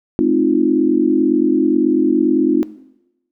sine chord, F dominant seventh, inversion first, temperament equal with one note detuned, 214.6 / 261.6 / 311.1 / 349.2 Hz, A3 / C4 / Eb4 / F4, -43 / 0 / 0 / 0 cents, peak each -22 / -16 / -16 / -17 dBFS, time 0.19-2.63 s, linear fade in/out 0 ms, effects noise-tail reverb RT60 0.9 s tail -18 dB re dry

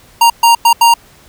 square tone bursts at uneven times, 932.3 Hz, A#5, in tune, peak -5 dBFS, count 4, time 0.21-0.3 / 0.43-0.55 / 0.65-0.73 / 0.81-0.94 s, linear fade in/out 5 ms, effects pink hiss -44 dBFS RMS until 1.28 s

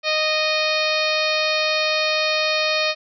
harmonic tone, 619 Hz, D#5, 9 cents flat, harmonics 1 / 2 / 3 / 4 / 5 / 6 / 7 / 8 / 9, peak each -23 / -28 / -29 / -23 / -32 / -28 / -26 / -32 / -34 dBFS, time 0.03-2.95 s, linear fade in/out 50 ms, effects none

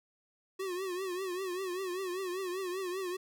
square tone with vibrato, 370 Hz, F#4, in tune, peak -35 dBFS, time 0.59-3.17 s, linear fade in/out 10 ms, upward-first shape triangle, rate 5.1 Hz, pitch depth 110 cents each way, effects none

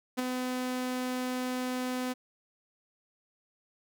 sawtooth tone with ADSR envelope, 252.9 Hz, B3, 41 cents sharp, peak -22 dBFS, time 0.17-2.14 s, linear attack 22 ms, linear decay 13 ms, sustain -5 dB, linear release 22 ms, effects none

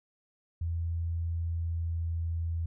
sine tone with pitch glide, 83.8 to 83.22 Hz, E2 to E2, +29 to +17 cents, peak -29 dBFS, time 0.61-2.66 s, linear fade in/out 5 ms, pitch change -12 cents, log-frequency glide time 1.38-2.06 s, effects none

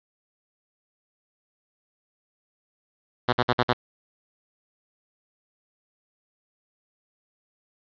5% pulse tone bursts, 123.47 Hz, B2, in tune, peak -7 dBFS, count 5, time 3.28-3.733 s, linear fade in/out 10 ms, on 49 ms, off 52 ms, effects resampled to 11025 Hz + 7-bit

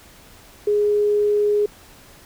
sine tone, 415.3 Hz, G#4, in tune, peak -15 dBFS, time 0.67-1.66 s, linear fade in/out 5 ms, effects pink hiss -47 dBFS RMS until 2.25 s

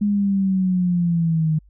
sine linear sweep, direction down, 207.7 to 154 Hz, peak -16 dBFS, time 0.01-1.59 s, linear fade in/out 10 ms, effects added 50 Hz sine -48 dBFS peak until 1.69 s

